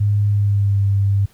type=tone with pitch glide; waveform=sine; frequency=102.8 to 99.41 Hz; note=G#2 to G2; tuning=-17 to +25 cents; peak=-13 dBFS; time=0-1.26 s; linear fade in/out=10 ms; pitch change=-58 cents; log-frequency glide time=0.27-0.81 s; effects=pink hiss -54 dBFS RMS until 1.33 s